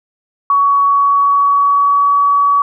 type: tone with pitch glide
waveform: sine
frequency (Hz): 1124 to 1135.7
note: C#6 to C#6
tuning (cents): +24 to +42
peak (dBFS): -8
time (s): 0.5-2.62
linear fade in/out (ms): 2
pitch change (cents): +18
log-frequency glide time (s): 0.92-2.14
effects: none